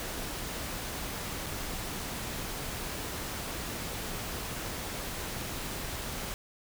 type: noise with dropouts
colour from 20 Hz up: pink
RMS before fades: -37 dBFS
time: 0-6.34 s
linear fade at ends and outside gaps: 0 ms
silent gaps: 1.461-1.465 s
effects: none

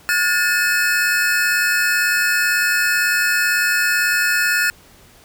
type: tone cluster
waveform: square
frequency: 1440 / 1672 / 1770 / 2564 Hz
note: F#6 / G#6 / A6 / E7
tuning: -47 / +11 / +10 / -49 cents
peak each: -19 / -27 / -21 / -23 dBFS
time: 0.09-4.7 s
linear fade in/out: 0 ms
effects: pink hiss -48 dBFS RMS until 5.24 s

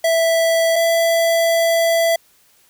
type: tone pair in turn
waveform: square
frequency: 659.3 / 665.8 Hz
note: E5 / E5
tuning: 0 / +17 cents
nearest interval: unison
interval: 17 cents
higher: second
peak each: -14 dBFS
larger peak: neither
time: 0.04-0.76 / 0.76-2.16 s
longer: second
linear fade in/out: 5 ms
effects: white hiss -55 dBFS RMS until 2.69 s

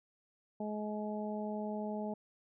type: harmonic tone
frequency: 211.5 Hz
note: G#3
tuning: 32 cents sharp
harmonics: 1 / 2 / 3 / 4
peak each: -38 / -43 / -42 / -45 dBFS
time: 0.6-2.14 s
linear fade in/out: 5 ms
effects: none

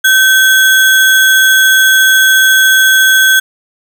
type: tone with sample-and-hold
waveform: sine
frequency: 1543 Hz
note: G6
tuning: 28 cents flat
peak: -4 dBFS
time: 0.04-3.4 s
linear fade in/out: 10 ms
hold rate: 4900 Hz
effects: none

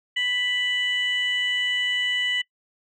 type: tone pair together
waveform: sine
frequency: 1975.5 / 2969 Hz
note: B6 / F#7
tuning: 0 / +5 cents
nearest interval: perfect fifth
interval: 705 cents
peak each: -23 dBFS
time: 0.16-2.42 s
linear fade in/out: 10 ms
effects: noise-tail reverb RT60 0.1 s tail -25 dB re dry + tanh soft clip ceiling -17 dBFS

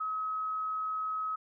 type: tone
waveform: sine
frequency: 1277 Hz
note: D#6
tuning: 45 cents sharp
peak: -31 dBFS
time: 0-1.36 s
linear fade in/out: 10 ms
effects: none

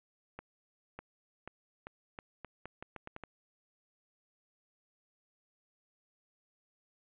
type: accelerating click train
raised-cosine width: 0.5 ms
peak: -28 dBFS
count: 12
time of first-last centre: 0.39-3.237 s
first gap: 600 ms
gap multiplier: 0.81
effects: resampled to 8000 Hz + 9-bit

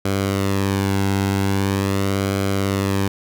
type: tone with flanger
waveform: sawtooth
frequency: 98 Hz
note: G2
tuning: in tune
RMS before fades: -20 dBFS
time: 0.05-3.08 s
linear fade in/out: 5 ms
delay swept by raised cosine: 1.1 to 1.71 ms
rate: 0.43 Hz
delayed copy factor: -0.55
effects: none

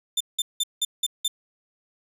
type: tone bursts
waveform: sawtooth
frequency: 3567 Hz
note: A7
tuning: 23 cents sharp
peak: -18 dBFS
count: 6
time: 0.17-1.28 s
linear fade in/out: 5 ms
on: 35 ms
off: 180 ms
effects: resampled to 32000 Hz

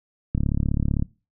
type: click train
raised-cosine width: 5 ms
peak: -10 dBFS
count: 25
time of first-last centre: 0.35-1.024 s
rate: 35.6 Hz
effects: noise-tail reverb RT60 0.3 s tail -22 dB re dry

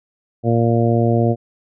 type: harmonic tone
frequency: 116.54 Hz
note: A#2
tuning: in tune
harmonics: 1 / 2 / 3 / 4 / 5 / 6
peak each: -16 / -19 / -21 / -22 / -23 / -24 dBFS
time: 0.43-1.36 s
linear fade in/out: 50 ms
effects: none

